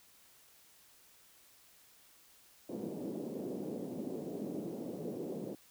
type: band-pass noise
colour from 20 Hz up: pink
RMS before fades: -41 dBFS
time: 2.69-5.55 s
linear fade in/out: 5 ms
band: 200 to 490 Hz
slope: 24 dB/octave
effects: white hiss -63 dBFS RMS until 5.7 s